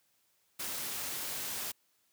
white noise, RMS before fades -38 dBFS, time 0.59-1.72 s, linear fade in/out 10 ms, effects white hiss -73 dBFS RMS until 2.12 s + high-pass 80 Hz 12 dB/octave

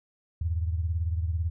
sine beating tone pair, 81.1 / 99.1 Hz, E2 / G2, -28 / +19 cents, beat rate 18 Hz, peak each -26 / -33 dBFS, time 0.41-1.5 s, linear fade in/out 5 ms, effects none

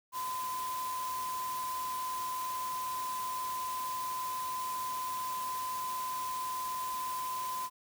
sine tone in noise, 1019 Hz, C6, 46 cents flat, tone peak -34 dBFS, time 0.12-7.7 s, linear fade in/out 50 ms, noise white, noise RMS -44 dBFS, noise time 0.12-7.7 s, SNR +7 dB, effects none

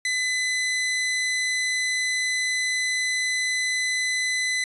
sawtooth tone, 2012 Hz, B6, 32 cents sharp, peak -19 dBFS, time 0.05-4.64 s, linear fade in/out 2 ms, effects resampled to 24000 Hz

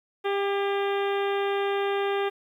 harmonic tone with a mistuned harmonic, 398.3 Hz, G4, 28 cents sharp, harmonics 1 / 2 / 3 / 4 / 5 / 6 / 7 / 8 / 9, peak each -25 / -31 / -35 / -37 / -39 / -41 / -42 / -43 / -44 dBFS, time 0.24-2.3 s, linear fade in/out 20 ms, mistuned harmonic 4, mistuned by +24 cents, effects 10-bit

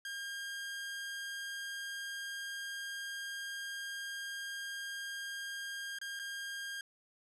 sawtooth tone with dropouts, 1611 Hz, G6, 47 cents sharp, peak -36 dBFS, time 0.05-6.81 s, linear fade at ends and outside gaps 2 ms, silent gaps 5.987-6.014 / 6.192-6.196 s, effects low-pass 11000 Hz 12 dB/octave

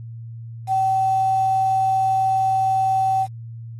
sine tone with quantisation, 766 Hz, G5, 40 cents flat, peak -16 dBFS, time 0.67-3.27 s, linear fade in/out 50 ms, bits 7, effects added 115 Hz sine -32 dBFS peak until 3.79 s + AAC 32 kbps

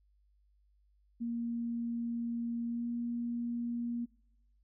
sine tone with pitch glide, 234.5 to 237.2 Hz, A#3 to A#3, +11 to +30 cents, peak -33 dBFS, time 1.2-4.06 s, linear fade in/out 20 ms, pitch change +19 cents, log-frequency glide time 2.67-2.87 s, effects noise-tail reverb RT60 0.9 s tail -25 dB re dry + added 50 Hz sine -66 dBFS peak until 4.63 s

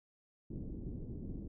pink low-pass noise, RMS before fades -43 dBFS, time 0.5-1.48 s, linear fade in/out 10 ms, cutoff 350 Hz, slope 24 dB/octave, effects none

